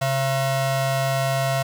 40% pulse ring-modulated tone, 405.1 Hz, G#4, 43 cents flat, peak -16 dBFS, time 0.01-1.63 s, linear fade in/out 10 ms, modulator 271 Hz, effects none

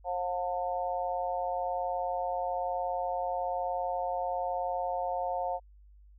harmonic tone, 178.9 Hz, F3, 42 cents sharp, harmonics 3 / 4 / 5, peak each -35 / -32 / -36 dBFS, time 0.04-5.6 s, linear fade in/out 50 ms, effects added 50 Hz sine -53 dBFS peak until 6.18 s

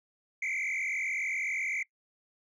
sine tone with frequency modulation, 2192 Hz, C#7, 20 cents flat, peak -27 dBFS, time 0.42-1.83 s, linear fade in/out 5 ms, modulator 43.7 Hz, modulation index 3.6, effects noise-tail reverb RT60 0.1 s tail -24 dB re dry + tanh soft clip ceiling -29 dBFS

